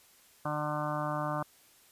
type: harmonic tone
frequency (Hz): 150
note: D3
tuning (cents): +37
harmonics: 1 / 2 / 4 / 5 / 6 / 7 / 8 / 9 / 10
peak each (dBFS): -37 / -40 / -37 / -40 / -41 / -39 / -38 / -46 / -45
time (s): 0.45-1.43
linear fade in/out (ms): 5
effects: white hiss -61 dBFS RMS until 1.91 s + resampled to 32000 Hz